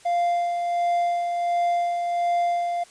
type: tone with tremolo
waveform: triangle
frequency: 696 Hz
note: F5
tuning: 6 cents flat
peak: -17 dBFS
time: 0.05-2.84 s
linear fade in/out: 10 ms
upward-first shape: sine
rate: 1.4 Hz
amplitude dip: 40%
effects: white hiss -51 dBFS RMS until 2.9 s + resampled to 22050 Hz